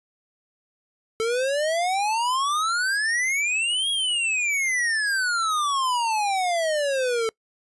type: exponential two-way sweep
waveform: square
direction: up then down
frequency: 440 to 3322 to 440 Hz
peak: -22 dBFS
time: 1.2-7.29 s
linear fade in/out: 0 ms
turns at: 3.9 s
effects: noise-tail reverb RT60 0.1 s tail -25 dB re dry + resampled to 24000 Hz